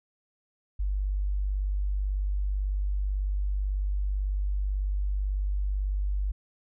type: tone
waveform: sine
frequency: 49.06 Hz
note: G1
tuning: 2 cents sharp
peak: -25 dBFS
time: 0.79-6.32 s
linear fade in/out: 10 ms
effects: none